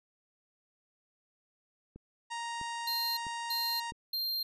click train, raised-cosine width 3 ms, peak -35 dBFS, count 4, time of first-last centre 1.96-3.921 s, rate 1.53 Hz
harmonic tone, 934 Hz, A#5, 3 cents sharp, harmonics 1 / 2 / 3 / 4 / 5 / 6 / 7 / 8 / 9 / 10, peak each -37 / -43 / -47 / -49 / -51 / -53 / -54 / -55 / -56 / -57 dBFS, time 2.3-3.92 s, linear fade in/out 20 ms
square tone bursts, 4186 Hz, C8, in tune, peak -32 dBFS, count 3, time 2.87-4.43 s, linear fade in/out 5 ms, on 300 ms, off 330 ms
effects none

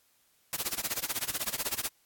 white noise with tremolo, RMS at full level -30 dBFS, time 0.53-1.88 s, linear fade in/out 0 ms, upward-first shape sine, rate 16 Hz, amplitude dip 100%, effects white hiss -68 dBFS RMS until 2.05 s + AAC 64 kbps

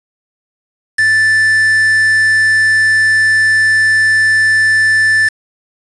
triangle tone with quantisation, 1760 Hz, A6, in tune, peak -6 dBFS, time 0.98-5.29 s, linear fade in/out 10 ms, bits 3, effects resampled to 22050 Hz

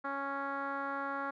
10% pulse tone with low-pass filter, 277.2 Hz, C#4, in tune, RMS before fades -37 dBFS, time 0.04-1.31 s, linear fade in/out 10 ms, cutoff 1400 Hz, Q 2.4, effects none

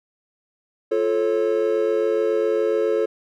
triangle chord, F augmented, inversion none, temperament just, 349.2 / 436.5 / 545.7 Hz, F4 / A4 / C#5, 0 / -14 / -27 cents, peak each -23 / -18 / -22 dBFS, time 0.91-3.06 s, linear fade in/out 10 ms, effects none

